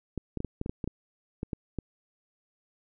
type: clicks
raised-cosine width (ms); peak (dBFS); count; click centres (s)
3; -19; 12; 0.177 / 0.373 / 0.404 / 0.447 / 0.614 / 0.661 / 0.695 / 0.842 / 0.876 / 1.431 / 1.532 / 1.787
effects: none